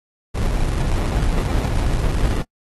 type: noise with sample-and-hold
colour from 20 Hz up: brown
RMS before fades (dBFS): -19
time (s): 0.34-2.43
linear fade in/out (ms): 20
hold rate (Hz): 1575
effects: noise-tail reverb RT60 0.1 s tail -26 dB re dry + AAC 32 kbps